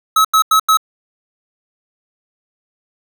square tone bursts, 1287 Hz, E6, 42 cents flat, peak -9 dBFS, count 4, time 0.16-0.772 s, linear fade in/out 5 ms, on 87 ms, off 88 ms, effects none

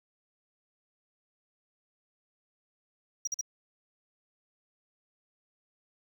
triangle tone bursts, 5730 Hz, F8, 44 cents sharp, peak -28 dBFS, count 3, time 3.25-3.412 s, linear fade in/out 5 ms, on 24 ms, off 45 ms, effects none

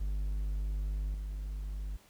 triangle tone with level steps, 50.2 Hz, G1, 42 cents sharp, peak -29 / -33 dBFS, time 0-1.97 s, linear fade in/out 10 ms, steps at 1.14 s, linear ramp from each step 2 ms, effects pink hiss -62 dBFS RMS until 2.09 s

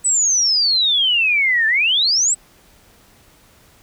sine exponential two-way sweep, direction down then up, 8130 to 1741 to 8130 Hz, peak -13 dBFS, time 0.04-2.35 s, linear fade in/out 20 ms, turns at 1.67 s, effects pink hiss -51 dBFS RMS until 3.82 s

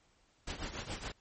pink noise with tremolo, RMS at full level -38 dBFS, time 0.47-1.12 s, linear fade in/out 5 ms, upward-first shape triangle, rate 7.1 Hz, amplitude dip 80%, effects pink hiss -70 dBFS RMS until 1.2 s + MP3 32 kbps

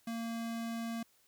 square tone, 229.7 Hz, A#3, 25 cents flat, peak -37 dBFS, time 0.07-1.03 s, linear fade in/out 5 ms, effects white hiss -69 dBFS RMS until 1.27 s

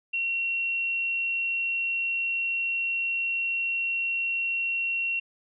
sine tone, 2733 Hz, F7, 38 cents flat, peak -25 dBFS, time 0.13-5.2 s, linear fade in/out 10 ms, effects none

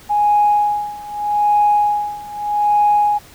sine tone with tremolo, 830.6 Hz, G#5, in tune, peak -9 dBFS, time 0.09-3.19 s, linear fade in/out 20 ms, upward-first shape sine, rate 0.81 Hz, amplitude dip 90%, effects tanh soft clip ceiling -5 dBFS + pink hiss -43 dBFS RMS until 3.34 s

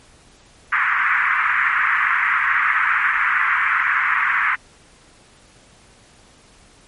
white band-pass noise, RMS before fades -18 dBFS, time 0.72-4.56 s, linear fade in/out 10 ms, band 1100 to 2100 Hz, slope 48 dB/octave, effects pink hiss -50 dBFS RMS until 6.87 s + MP3 48 kbps

